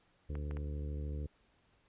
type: harmonic tone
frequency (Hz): 73.42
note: D2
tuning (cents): 0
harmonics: 1 / 2 / 3 / 4 / 5 / 6 / 7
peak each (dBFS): -37 / -45 / -53 / -51 / -56 / -53 / -56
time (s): 0.29-1.27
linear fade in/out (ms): 10
type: clicks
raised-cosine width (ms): 0.5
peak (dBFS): -33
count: 3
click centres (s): 0.354 / 0.511 / 0.57
effects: pink hiss -71 dBFS RMS until 1.88 s + resampled to 8000 Hz